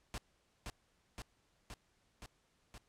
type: noise with echo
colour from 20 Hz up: pink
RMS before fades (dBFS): -42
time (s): 0.14-0.18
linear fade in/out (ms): 0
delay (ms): 520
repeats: 5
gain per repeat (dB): -2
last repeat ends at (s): 2.78
effects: pink hiss -75 dBFS RMS until 2.88 s + low-pass 9000 Hz 12 dB/octave